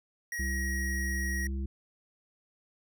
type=tone; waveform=square; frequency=1896 Hz; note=A#6; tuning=29 cents sharp; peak=-34 dBFS; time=0.32-1.47 s; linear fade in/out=2 ms
type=harmonic tone; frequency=66.9 Hz; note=C2; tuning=39 cents sharp; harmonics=1 / 3 / 5; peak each=-31 / -40 / -45 dBFS; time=0.39-1.66 s; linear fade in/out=5 ms
effects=none